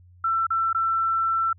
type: tone with dropouts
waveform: sine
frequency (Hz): 1340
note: E6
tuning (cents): +28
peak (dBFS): -20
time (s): 0.24-1.53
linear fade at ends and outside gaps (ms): 5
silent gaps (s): 0.468-0.504 / 0.73-0.747
effects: added 89 Hz sine -49 dBFS peak until 1.58 s